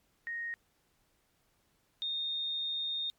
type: tone pair in turn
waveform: sine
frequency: 1864.7 / 3673 Hz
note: A#6 / A#7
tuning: 0 / -26 cents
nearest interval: octave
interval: 1174 cents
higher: second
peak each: -35 / -32 dBFS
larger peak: second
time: 0.27-0.54 / 2.02-3.1 s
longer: second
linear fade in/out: 0 ms
effects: pink hiss -73 dBFS RMS until 3.18 s + MP3 96 kbps